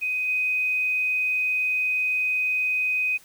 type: tone with level steps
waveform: sine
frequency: 2506 Hz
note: D#7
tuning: 12 cents sharp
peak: -23 / -21 dBFS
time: 0.01-3.18 s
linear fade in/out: 20 ms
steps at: 0.28 s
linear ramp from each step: 5 ms
effects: white hiss -53 dBFS RMS until 3.24 s